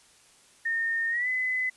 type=tone with pitch glide; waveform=sine; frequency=1829 to 2018 Hz; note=A#6 to B6; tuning=-33 to +37 cents; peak=-25 dBFS; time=0.65-1.7 s; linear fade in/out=10 ms; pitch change=+170 cents; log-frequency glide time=1.09-1.28 s; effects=white hiss -58 dBFS RMS until 1.76 s + resampled to 24000 Hz